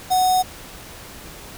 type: tone with notch filter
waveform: square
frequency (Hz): 740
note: F#5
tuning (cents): 0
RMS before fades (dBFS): -17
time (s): 0.1-0.43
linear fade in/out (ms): 20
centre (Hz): 2200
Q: 1.2
effects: pink hiss -39 dBFS RMS until 1.57 s